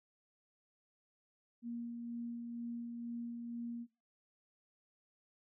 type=tone with tremolo; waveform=sine; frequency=235.8 Hz; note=A#3; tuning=20 cents sharp; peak=-39 dBFS; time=1.62-3.87 s; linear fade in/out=50 ms; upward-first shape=sine; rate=2.1 Hz; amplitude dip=30%; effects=noise-tail reverb RT60 0.3 s tail -21 dB re dry